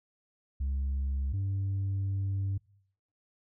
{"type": "tone pair in turn", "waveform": "sine", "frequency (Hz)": [68, 97.65], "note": ["C#2", "G2"], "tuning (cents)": [-33, -6], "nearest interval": "tritone", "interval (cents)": 627, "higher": "second", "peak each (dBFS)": -26, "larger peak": "neither", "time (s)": [[0.6, 1.33], [1.33, 2.58]], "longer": "second", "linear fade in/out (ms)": 10, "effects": ["noise-tail reverb RT60 0.7 s tail -26 dB re dry", "tanh soft clip ceiling -27 dBFS"]}